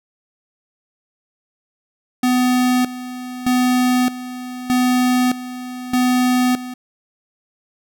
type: tone with tremolo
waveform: square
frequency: 250.7 Hz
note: B3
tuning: 26 cents sharp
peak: -14 dBFS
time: 2.23-6.74 s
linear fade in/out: 5 ms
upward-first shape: square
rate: 0.81 Hz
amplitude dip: 80%
effects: none